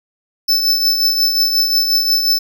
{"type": "tone with tremolo", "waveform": "square", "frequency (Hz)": 5274, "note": "E8", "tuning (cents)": 0, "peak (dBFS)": -10, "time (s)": [0.48, 2.39], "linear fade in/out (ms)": 10, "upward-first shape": "triangle", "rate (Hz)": 5.6, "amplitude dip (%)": 55, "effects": []}